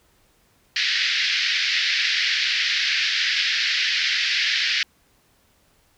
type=band-pass noise; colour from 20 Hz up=pink; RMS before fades=-22 dBFS; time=0.76-4.83 s; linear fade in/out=2 ms; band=1700 to 5200 Hz; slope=48 dB/octave; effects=pink hiss -61 dBFS RMS until 5.97 s